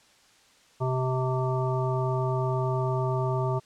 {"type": "harmonic tone", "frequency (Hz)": 129.2, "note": "C3", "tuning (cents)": -21, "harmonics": [1, 3, 5, 7, 9], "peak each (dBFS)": [-26, -31, -33, -34, -36], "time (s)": [0.8, 3.6], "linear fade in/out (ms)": 20, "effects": ["white hiss -59 dBFS RMS until 3.65 s", "low-pass 7000 Hz 12 dB/octave"]}